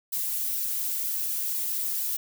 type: noise with flanger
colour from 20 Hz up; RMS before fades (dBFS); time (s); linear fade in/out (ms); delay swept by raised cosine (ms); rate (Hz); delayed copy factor
violet; -29; 0.12-2.17; 10; 2 to 4.2; 2.1; +0.65
effects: none